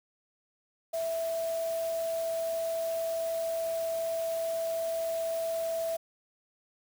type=tone in noise; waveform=sine; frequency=659.3 Hz; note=E5; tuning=in tune; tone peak=-29 dBFS; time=0.93-5.97 s; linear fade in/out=10 ms; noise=white; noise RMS=-45 dBFS; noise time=0.93-5.97 s; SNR=+13 dB; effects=none